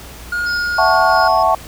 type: tone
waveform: triangle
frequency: 1430 Hz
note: F6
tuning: 41 cents sharp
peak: -15 dBFS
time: 0.32-1.28 s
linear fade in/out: 5 ms
type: tone with tremolo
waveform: triangle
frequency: 5100 Hz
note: D#8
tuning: 42 cents sharp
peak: -21 dBFS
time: 0.46-1.43 s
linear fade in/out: 5 ms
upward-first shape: triangle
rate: 3 Hz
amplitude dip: 65%
type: chord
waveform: sine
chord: F# minor seventh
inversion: third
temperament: equal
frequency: 659.3 / 740 / 880 / 1108.7 Hz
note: E5 / F#5 / A5 / C#6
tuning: 0 / 0 / 0 / 0 cents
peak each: -16 dBFS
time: 0.78-1.55 s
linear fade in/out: 5 ms
effects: added 60 Hz sine -36 dBFS peak until 1.67 s + pink hiss -36 dBFS RMS until 1.67 s